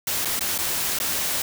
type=noise with dropouts; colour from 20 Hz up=white; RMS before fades=-25 dBFS; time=0.07-1.42 s; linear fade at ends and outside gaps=2 ms; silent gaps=0.249-0.255 / 0.393-0.408 / 0.579-0.587 / 0.988-1 s; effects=none